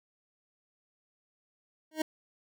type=tone with exponential growth; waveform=25% pulse; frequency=313.1 Hz; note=D#4; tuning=11 cents sharp; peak=-21 dBFS; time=1.91-2.02 s; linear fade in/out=5 ms; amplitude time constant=22 ms; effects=none